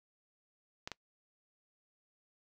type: clicks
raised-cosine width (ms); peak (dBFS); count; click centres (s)
0.2; -22; 2; 0.875 / 0.917
effects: noise-tail reverb RT60 0.1 s tail -24 dB re dry